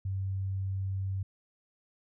sine tone, 96.2 Hz, G2, 32 cents flat, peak -30 dBFS, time 0.05-1.23 s, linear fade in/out 5 ms, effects none

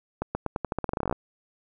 accelerating click train, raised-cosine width 1 ms, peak -13 dBFS, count 18, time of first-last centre 0.22-1.126 s, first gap 130 ms, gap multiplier 0.87, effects none

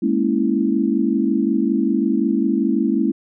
sine chord, A# half-diminished seventh, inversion third, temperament equal, 207.7 / 233.1 / 277.2 / 329.6 Hz, G#3 / A#3 / C#4 / E4, 0 / 0 / 0 / 0 cents, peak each -21 dBFS, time 0.02-3.12 s, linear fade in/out 10 ms, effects none

